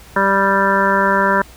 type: harmonic tone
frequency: 196 Hz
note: G3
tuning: in tune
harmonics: 1 / 2 / 3 / 5 / 6 / 7 / 8 / 9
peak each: -21 / -22 / -20 / -16 / -28 / -20 / -20 / -22 dBFS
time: 0.16-1.42 s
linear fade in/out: 5 ms
effects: added 60 Hz sine -43 dBFS peak until 1.56 s + pink hiss -43 dBFS RMS until 1.56 s